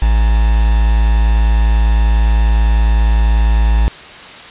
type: tone with quantisation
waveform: triangle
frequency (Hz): 55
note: A1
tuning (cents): 0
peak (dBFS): -6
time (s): 0.02-3.88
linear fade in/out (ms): 0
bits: 4
effects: white hiss -33 dBFS RMS until 4.5 s + resampled to 8000 Hz